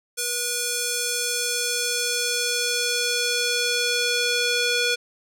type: tone with band-pass filter sweep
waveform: square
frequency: 483.6 Hz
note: B4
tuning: 36 cents flat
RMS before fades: -24 dBFS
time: 0.17-4.96 s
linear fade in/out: 20 ms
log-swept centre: 8900 to 3700 Hz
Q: 0.94
effects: none